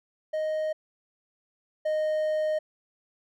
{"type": "tone pair in turn", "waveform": "triangle", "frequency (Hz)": [622.3, 618.4], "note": ["D#5", "D#5"], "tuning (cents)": [0, -11], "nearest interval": "unison", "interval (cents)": 11, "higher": "first", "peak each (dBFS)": [-24, -22], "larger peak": "second", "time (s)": [[0.33, 0.73], [1.85, 2.59]], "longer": "second", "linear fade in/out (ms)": 10, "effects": []}